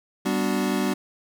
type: chord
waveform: square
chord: G major seventh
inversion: none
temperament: equal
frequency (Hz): 196 / 246.9 / 293.7 / 370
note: G3 / B3 / D4 / F#4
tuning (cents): 0 / 0 / 0 / 0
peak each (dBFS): -27 / -28 / -29 / -30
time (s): 0.25-0.94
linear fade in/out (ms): 10
effects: none